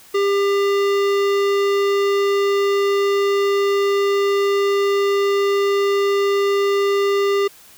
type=tone with hard clipping; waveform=sine; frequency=399.6 Hz; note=G4; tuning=33 cents sharp; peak=-17 dBFS; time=0.14-7.48 s; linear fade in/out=10 ms; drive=18 dB; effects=white hiss -46 dBFS RMS until 7.77 s